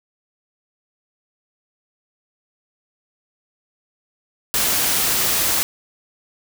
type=noise; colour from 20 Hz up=white; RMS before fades=-19 dBFS; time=4.54-5.63 s; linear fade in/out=0 ms; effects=none